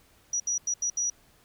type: tone bursts at uneven times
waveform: sine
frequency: 5820 Hz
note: F#8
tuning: 29 cents flat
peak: -25 dBFS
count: 5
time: 0.33-0.4 / 0.47-0.58 / 0.67-0.74 / 0.82-0.9 / 0.97-1.1 s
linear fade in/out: 5 ms
effects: pink hiss -61 dBFS RMS until 1.44 s